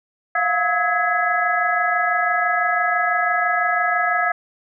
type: tone cluster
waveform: sine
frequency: 689 / 715 / 1285 / 1667 / 2022 Hz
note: F5 / F5 / E6 / G#6 / B6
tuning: -24 / +41 / -45 / +6 / +40 cents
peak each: -28 / -22 / -22 / -21 / -27 dBFS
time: 0.35-4.32 s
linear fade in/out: 5 ms
effects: none